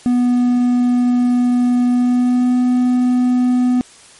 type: tone with pitch glide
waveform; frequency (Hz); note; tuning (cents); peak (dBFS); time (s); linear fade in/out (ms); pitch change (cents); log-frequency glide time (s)
triangle; 245.6 to 249; B3 to B3; -9 to +14; -9; 0.06-3.81; 0; +23; 1.89-2.56
effects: white hiss -43 dBFS RMS until 4.19 s + MP3 48 kbps